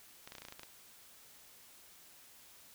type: clicks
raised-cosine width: 0.2 ms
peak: -30 dBFS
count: 10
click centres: 0.275 / 0.321 / 0.352 / 0.383 / 0.42 / 0.451 / 0.485 / 0.524 / 0.595 / 0.633 s
effects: white hiss -59 dBFS RMS until 2.74 s

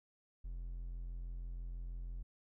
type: tone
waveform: triangle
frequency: 43.08 Hz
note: F1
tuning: 23 cents flat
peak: -39 dBFS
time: 0.44-2.23 s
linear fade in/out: 10 ms
effects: none

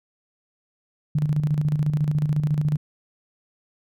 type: tone with tremolo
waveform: sine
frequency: 150 Hz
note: D3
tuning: 37 cents sharp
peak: -17 dBFS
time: 1.15-2.77 s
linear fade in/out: 5 ms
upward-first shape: square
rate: 14 Hz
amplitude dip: 55%
effects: none

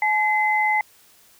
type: tone pair together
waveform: sine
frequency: 853.1 / 2049 Hz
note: G#5 / C7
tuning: +46 / -37 cents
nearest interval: octave + minor third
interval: 1517 cents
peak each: -20 dBFS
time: 0.02-0.81 s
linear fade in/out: 2 ms
effects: white hiss -54 dBFS RMS until 1.39 s

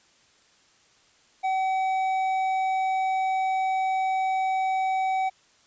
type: tone with hard clipping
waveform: triangle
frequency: 760 Hz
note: F#5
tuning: 46 cents sharp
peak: -24 dBFS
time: 1.43-5.3 s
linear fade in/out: 20 ms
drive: 10 dB
effects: white hiss -60 dBFS RMS until 5.66 s + resampled to 16000 Hz

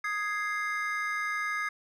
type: chord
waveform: triangle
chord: Ab major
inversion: second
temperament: equal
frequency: 1244.5 / 1661.2 / 2093 Hz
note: Eb6 / Ab6 / C7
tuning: 0 / 0 / 0 cents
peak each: -32 dBFS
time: 0.04-1.69 s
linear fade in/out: 5 ms
effects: none

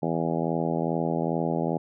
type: harmonic tone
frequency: 82.41 Hz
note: E2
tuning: in tune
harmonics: 2 / 3 / 4 / 5 / 6 / 7 / 8 / 9 / 10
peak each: -29 / -31 / -32 / -33 / -34 / -34 / -35 / -36 / -36 dBFS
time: 0.02-1.78 s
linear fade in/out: 10 ms
effects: none

